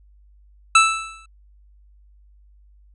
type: tone with exponential decay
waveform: 25% pulse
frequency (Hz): 1318.5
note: E6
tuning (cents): 0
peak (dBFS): -4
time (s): 0.75-1.26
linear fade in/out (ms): 5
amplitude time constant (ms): 110
effects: added 50 Hz sine -49 dBFS peak until 2.94 s + resampled to 24000 Hz